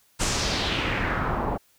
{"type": "noise with low-pass filter sweep", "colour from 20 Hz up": "pink", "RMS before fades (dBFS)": -26, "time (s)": [0.19, 1.58], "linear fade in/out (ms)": 20, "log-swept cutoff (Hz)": [8400, 760], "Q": 2.2, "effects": ["white hiss -62 dBFS RMS until 1.78 s"]}